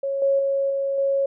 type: tone with level steps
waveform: sine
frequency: 550 Hz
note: C#5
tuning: 14 cents flat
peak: -22 / -16 / -19 / -21 / -18 dBFS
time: 0.03-1.26 s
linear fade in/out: 5 ms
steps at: 0.22 / 0.39 / 0.7 / 0.98 s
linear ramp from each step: 2 ms
effects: none